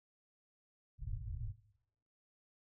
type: low-pass noise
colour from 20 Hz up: white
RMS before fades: -42 dBFS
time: 0.98-1.54 s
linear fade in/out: 50 ms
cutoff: 130 Hz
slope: 96 dB/octave
effects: noise-tail reverb RT60 0.8 s tail -18 dB re dry